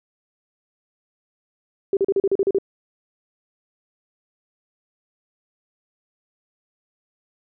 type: tone bursts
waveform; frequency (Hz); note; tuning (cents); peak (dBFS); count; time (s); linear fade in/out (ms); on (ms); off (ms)
sine; 392; G4; 0; -15; 9; 1.93-2.585; 2; 39; 38
effects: none